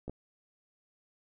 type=clicks; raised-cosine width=2 ms; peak=-27 / -25 dBFS; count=2; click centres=0.08 / 0.096 s; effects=none